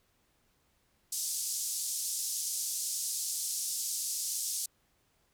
pink band-pass noise, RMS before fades -35 dBFS, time 1.12-4.66 s, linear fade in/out 5 ms, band 5400 to 12000 Hz, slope 24 dB/octave, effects pink hiss -72 dBFS RMS until 5.33 s

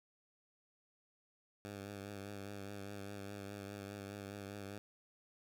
10% pulse tone with vibrato, 100.4 Hz, G2, 42 cents sharp, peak -37 dBFS, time 1.65-4.78 s, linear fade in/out 0 ms, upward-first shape triangle, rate 4.9 Hz, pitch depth 44 cents each way, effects none

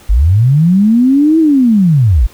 sine linear two-way sweep, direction up then down, 43.96 to 328.3 to 43.96 Hz, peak -5 dBFS, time 0.09-2.27 s, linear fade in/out 10 ms, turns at 1.39 s, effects pink hiss -41 dBFS RMS until 2.33 s

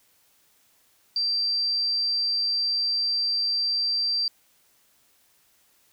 sine tone, 4699 Hz, D8, in tune, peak -22 dBFS, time 1.16-4.28 s, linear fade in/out 2 ms, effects white hiss -63 dBFS RMS until 5.92 s

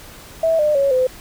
sine tone with pitch steps, 652 / 601.4 / 554.6 / 511.5 Hz, E5 / D5 / C#5 / C5, -19 / +41 / +1 / -39 cents, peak -13 dBFS, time 0.43-1.07 s, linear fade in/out 5 ms, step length 160 ms, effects pink hiss -40 dBFS RMS until 1.2 s

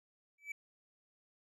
triangle tone with exponential growth, 2303 Hz, D7, 34 cents flat, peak -34 dBFS, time 0.38-0.52 s, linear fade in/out 5 ms, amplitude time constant 30 ms, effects none

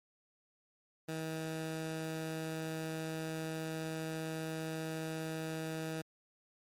15% pulse tone, 159.7 Hz, D#3, 45 cents sharp, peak -31 dBFS, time 1.08-6.02 s, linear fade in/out 10 ms, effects MP3 64 kbps

